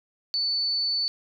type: tone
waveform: sine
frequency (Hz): 4490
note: C#8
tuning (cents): +21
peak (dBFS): -23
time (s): 0.34-1.08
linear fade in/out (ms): 0
effects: none